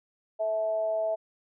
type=tone with amplitude modulation; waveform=sine; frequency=652 Hz; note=E5; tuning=19 cents flat; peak=-23 dBFS; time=0.39-1.16 s; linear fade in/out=20 ms; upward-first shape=sine; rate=214 Hz; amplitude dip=50%; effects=none